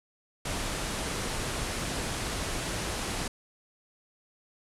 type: low-pass noise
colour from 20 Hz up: pink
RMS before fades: -33 dBFS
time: 0.45-3.28 s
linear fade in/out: 5 ms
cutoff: 11000 Hz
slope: 48 dB/octave
effects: none